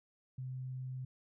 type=tone; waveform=sine; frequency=129.1 Hz; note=C3; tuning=23 cents flat; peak=-39 dBFS; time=0.38-1.05 s; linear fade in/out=5 ms; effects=none